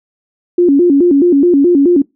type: tone with vibrato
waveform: sine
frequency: 313.9 Hz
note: D#4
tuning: 15 cents sharp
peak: -5 dBFS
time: 0.58-2.02 s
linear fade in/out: 5 ms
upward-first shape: square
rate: 4.7 Hz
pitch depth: 200 cents each way
effects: noise-tail reverb RT60 0.2 s tail -22 dB re dry